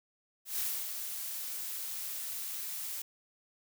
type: noise with ADSR envelope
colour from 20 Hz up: blue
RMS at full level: -33 dBFS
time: 0.45-3.02 s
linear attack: 140 ms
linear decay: 280 ms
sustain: -6 dB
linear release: 4 ms
effects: none